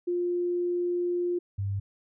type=tone pair in turn; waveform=sine; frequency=352.2 / 99.04 Hz; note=F4 / G2; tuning=+15 / +18 cents; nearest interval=octave + minor seventh; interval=2197 cents; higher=first; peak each=-25 / -27 dBFS; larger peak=first; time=0.07-1.39 / 1.58-1.8 s; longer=first; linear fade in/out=10 ms; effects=none